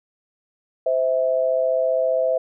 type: tone pair together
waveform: sine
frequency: 517 / 652 Hz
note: C5 / E5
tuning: -21 / -19 cents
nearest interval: major third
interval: 402 cents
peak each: -20 dBFS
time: 0.86-2.38 s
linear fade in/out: 5 ms
effects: none